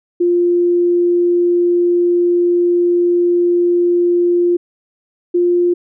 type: tone pair in turn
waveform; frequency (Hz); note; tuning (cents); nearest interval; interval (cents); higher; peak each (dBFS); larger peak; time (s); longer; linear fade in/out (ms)
sine; 349.8 / 351.3; F4 / F4; +3 / +10; unison; 7; second; -10; neither; 0.2-4.57 / 5.34-5.74; first; 10
effects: none